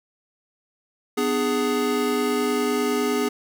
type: chord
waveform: square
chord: G# diminished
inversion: first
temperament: just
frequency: 249.2 / 299 / 415.3 Hz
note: B3 / D4 / G#4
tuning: +16 / +31 / 0 cents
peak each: -26 / -29 / -24 dBFS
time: 1.17-3.29 s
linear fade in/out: 10 ms
effects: none